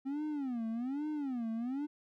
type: tone with vibrato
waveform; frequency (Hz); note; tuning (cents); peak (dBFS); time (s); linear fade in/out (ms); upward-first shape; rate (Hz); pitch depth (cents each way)
triangle; 261.6; C4; 0; -32; 0.05-1.87; 20; sine; 1.2; 270
effects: none